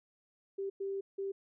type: tone bursts at uneven times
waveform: sine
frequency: 392 Hz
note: G4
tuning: in tune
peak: -34 dBFS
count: 3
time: 0.58-0.7 / 0.8-1.01 / 1.18-1.32 s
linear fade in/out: 10 ms
effects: none